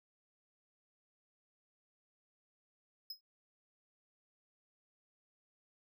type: tone with exponential decay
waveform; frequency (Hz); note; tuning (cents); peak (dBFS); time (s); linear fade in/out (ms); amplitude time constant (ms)
square; 5110; D#8; +45; -39; 3.1-3.21; 5; 22
effects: none